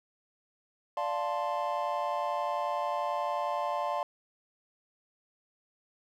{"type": "chord", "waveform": "triangle", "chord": "D minor seventh", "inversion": "none", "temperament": "equal", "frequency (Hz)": [587.3, 698.5, 880, 1046.5], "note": ["D5", "F5", "A5", "C6"], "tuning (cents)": [0, 0, 0, 0], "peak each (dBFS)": -33, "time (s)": [0.97, 4.03], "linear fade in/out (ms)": 2, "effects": []}